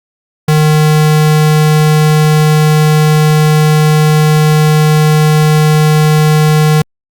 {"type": "tone", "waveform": "square", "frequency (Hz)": 153.3, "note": "D#3", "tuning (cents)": -25, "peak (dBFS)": -6, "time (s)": [0.48, 6.82], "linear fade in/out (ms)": 5, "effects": ["Opus 48 kbps"]}